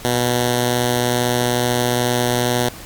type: tone with notch filter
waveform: 5% pulse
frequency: 122.3 Hz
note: B2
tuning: 16 cents flat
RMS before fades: -18 dBFS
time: 0.05-2.69 s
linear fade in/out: 0 ms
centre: 1200 Hz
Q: 1.3
effects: pink hiss -36 dBFS RMS until 2.85 s + MP3 96 kbps